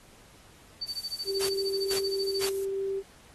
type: tone with tremolo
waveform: sine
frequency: 4570 Hz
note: D8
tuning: 48 cents flat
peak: -29 dBFS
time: 0.81-2.46 s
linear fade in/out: 10 ms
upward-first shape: sine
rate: 13 Hz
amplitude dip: 100%
type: noise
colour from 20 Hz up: violet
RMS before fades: -41 dBFS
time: 0.87-2.65 s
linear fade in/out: 5 ms
type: tone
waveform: sine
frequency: 390 Hz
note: G4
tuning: 9 cents flat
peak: -28 dBFS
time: 1.25-3.03 s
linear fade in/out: 50 ms
type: noise bursts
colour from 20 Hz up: white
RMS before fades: -32 dBFS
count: 3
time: 1.4-2.496 s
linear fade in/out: 10 ms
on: 92 ms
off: 410 ms
effects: pink hiss -56 dBFS RMS until 3.34 s + AAC 32 kbps